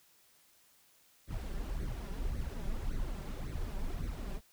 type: noise with flanger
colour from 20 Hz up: brown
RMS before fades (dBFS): -37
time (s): 1.27-4.41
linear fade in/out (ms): 50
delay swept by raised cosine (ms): 0.48 to 5.18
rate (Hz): 1.8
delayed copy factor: +0.75
effects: white hiss -66 dBFS RMS until 4.52 s